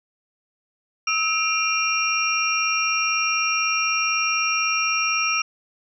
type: tone cluster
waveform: sine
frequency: 1299 / 2396 / 2760 / 5600 Hz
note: E6 / D7 / F7 / F8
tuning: -26 / +34 / -21 / +4 cents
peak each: -25 dBFS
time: 1.07-5.42 s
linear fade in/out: 5 ms
effects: none